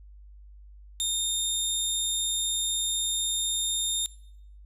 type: tone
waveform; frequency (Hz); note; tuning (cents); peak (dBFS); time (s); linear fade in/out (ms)
20% pulse; 3656; A#7; -34; -20; 1-4.06; 0
effects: noise-tail reverb RT60 0.7 s tail -20 dB re dry + added 50 Hz sine -46 dBFS peak until 4.65 s